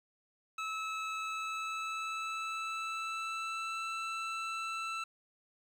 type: tone with pitch glide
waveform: 25% pulse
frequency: 1300 to 1329.6 Hz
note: E6 to E6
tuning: -24 to +15 cents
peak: -32 dBFS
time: 0.58-5.04 s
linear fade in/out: 5 ms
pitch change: +39 cents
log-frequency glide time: 1.11-3.85 s
effects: low-pass 6000 Hz 12 dB/octave + 10-bit